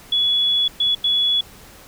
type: tone bursts at uneven times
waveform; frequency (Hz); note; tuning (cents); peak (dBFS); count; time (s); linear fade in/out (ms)
sine; 3393; G#7; +36; -15; 3; 0.12-0.68 / 0.8-0.95 / 1.04-1.41; 5
effects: pink hiss -44 dBFS RMS until 1.87 s